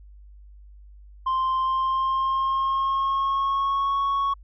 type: tone with pitch glide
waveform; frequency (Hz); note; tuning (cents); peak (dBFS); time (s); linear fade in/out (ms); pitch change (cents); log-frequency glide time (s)
sine; 1046.5 to 1108.7; C6 to C#6; 0 to 0; -18; 1.26-4.34; 10; +100; 1.59-3.99
effects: tanh soft clip ceiling -20 dBFS + added 50 Hz sine -44 dBFS peak until 4.43 s